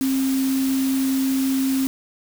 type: tone in noise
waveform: sine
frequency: 266.4 Hz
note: C4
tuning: 31 cents sharp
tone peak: -18 dBFS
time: 0.01-1.87 s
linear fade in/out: 0 ms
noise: white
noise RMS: -32 dBFS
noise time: 0.01-1.87 s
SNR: +11 dB
effects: none